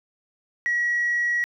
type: tone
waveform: sine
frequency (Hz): 1917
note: A#6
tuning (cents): +48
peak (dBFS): -19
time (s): 0.66-1.44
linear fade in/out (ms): 0
effects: tanh soft clip ceiling -17 dBFS + 10-bit